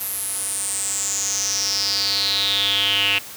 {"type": "tone with band-pass filter sweep", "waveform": "square", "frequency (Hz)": 99.6, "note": "G2", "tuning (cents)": 28, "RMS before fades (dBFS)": -22, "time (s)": [0, 3.19], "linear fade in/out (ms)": 10, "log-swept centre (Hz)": [12000, 2700], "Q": 8.2, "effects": ["white hiss -37 dBFS RMS until 3.36 s", "high-pass 60 Hz 12 dB/octave"]}